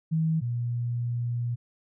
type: tone pair in turn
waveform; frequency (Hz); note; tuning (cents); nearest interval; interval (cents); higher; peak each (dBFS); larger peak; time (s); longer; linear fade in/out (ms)
sine; 160.4 / 119.85; E3 / A#2; -47 / +48; perfect fourth; 505; first; -22 / -26; first; 0.11-0.41 / 0.41-1.56; second; 20
effects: none